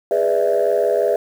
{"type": "chord", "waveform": "sine", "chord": "E dominant seventh", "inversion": "first", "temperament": "just", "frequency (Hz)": [412, 494.4, 593.3, 659.3], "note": ["G#4", "B4", "D5", "E5"], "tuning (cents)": [-14, 2, 18, 0], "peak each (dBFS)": -19, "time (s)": [0.11, 1.16], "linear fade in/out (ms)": 2, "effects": ["tanh soft clip ceiling -8 dBFS", "7-bit"]}